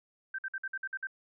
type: tone bursts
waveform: sine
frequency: 1560 Hz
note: G6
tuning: 9 cents flat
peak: -33 dBFS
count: 8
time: 0.34-1.071 s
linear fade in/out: 5 ms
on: 45 ms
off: 53 ms
effects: none